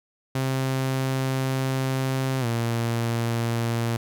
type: tone with pitch glide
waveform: sawtooth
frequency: 132.3 to 116.51 Hz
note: C3 to A#2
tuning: +20 to 0 cents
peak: -19 dBFS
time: 0.35-3.97 s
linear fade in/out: 5 ms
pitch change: -220 cents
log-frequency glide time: 2.4-2.46 s
effects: none